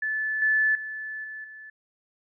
sine tone with level steps, 1740 Hz, A6, 20 cents flat, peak -25 / -19 / -32 / -35 / -41 dBFS, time 0.02-1.7 s, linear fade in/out 5 ms, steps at 0.42 / 0.75 / 1.24 / 1.44 s, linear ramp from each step 2 ms, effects none

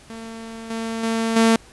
sawtooth tone with level steps, 226.2 Hz, A3, 48 cents sharp, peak -29 / -21 / -16 / -9 dBFS, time 0.1-1.56 s, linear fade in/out 0 ms, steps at 0.7 / 1.03 / 1.36 s, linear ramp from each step 5 ms, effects pink hiss -48 dBFS RMS until 1.72 s + resampled to 24000 Hz

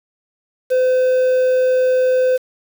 triangle tone with quantisation, 511 Hz, C5, 41 cents flat, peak -10 dBFS, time 0.7-2.38 s, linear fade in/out 20 ms, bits 6, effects none

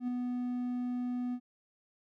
triangle tone with ADSR envelope, 246.9 Hz, B3, in tune, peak -27 dBFS, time 0-1.4 s, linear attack 79 ms, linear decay 5 ms, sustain -3 dB, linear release 64 ms, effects none

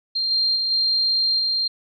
sine tone with level steps, 4186 Hz, C8, in tune, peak -20 / -17 / -20 / -17 / -19 dBFS, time 0.15-1.68 s, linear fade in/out 10 ms, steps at 0.3 / 0.55 / 0.7 / 1.38 s, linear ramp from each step 20 ms, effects none

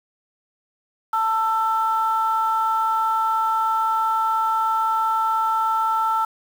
sine tone pair together, 889 / 1332 Hz, A5 / E6, +18 / +18 cents, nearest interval perfect fifth, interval 700 cents, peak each -20 dBFS, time 1.13-6.25 s, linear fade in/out 5 ms, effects tanh soft clip ceiling -11 dBFS + 7-bit

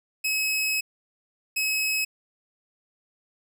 sawtooth tone bursts at uneven times, 2563 Hz, E7, 49 cents flat, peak -20 dBFS, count 2, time 0.24-0.81 / 1.56-2.05 s, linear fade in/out 10 ms, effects none

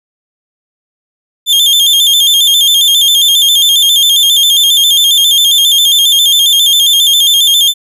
40% pulse tone with vibrato, 3380 Hz, G#7, 30 cents sharp, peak -4 dBFS, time 1.46-7.74 s, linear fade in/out 50 ms, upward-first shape square, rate 7.4 Hz, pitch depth 75 cents each way, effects none

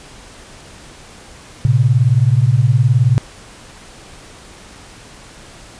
sine beating tone pair, 113.5 / 132.5 Hz, A#2 / C3, -46 / +22 cents, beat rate 19 Hz, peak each -12 dBFS, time 1.65-3.18 s, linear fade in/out 0 ms, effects pink hiss -39 dBFS RMS until 5.79 s + resampled to 22050 Hz

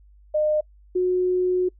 sine tone pair in turn, 609 / 364.5 Hz, D#5 / F#4, -37 / -26 cents, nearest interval major sixth, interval 889 cents, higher first, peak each -18 dBFS, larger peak neither, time 0.34-0.61 / 0.95-1.69 s, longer second, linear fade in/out 10 ms, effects noise-tail reverb RT60 0.1 s tail -25 dB re dry + added 50 Hz sine -49 dBFS peak until 1.79 s

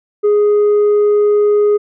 sine tone with tanh clipping, 415.3 Hz, G#4, in tune, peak -9 dBFS, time 0.23-1.78 s, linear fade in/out 20 ms, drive 2 dB, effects none

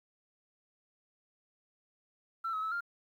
sine tone with pitch steps, 1341 / 1280 / 1305 / 1397 Hz, E6 / D#6 / E6 / F6, +29 / +49 / -18 / 0 cents, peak -31 dBFS, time 2.44-2.808 s, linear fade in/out 10 ms, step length 92 ms, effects tanh soft clip ceiling -29 dBFS + 11-bit

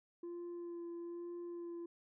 sine tone with vibrato, 344.3 Hz, F4, 25 cents flat, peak -40 dBFS, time 0.23-1.86 s, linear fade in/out 5 ms, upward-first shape sine, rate 1.1 Hz, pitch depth 15 cents each way, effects tanh soft clip ceiling -42 dBFS

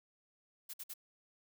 blue noise bursts, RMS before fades -45 dBFS, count 3, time 0.69-0.939 s, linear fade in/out 10 ms, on 47 ms, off 54 ms, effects none

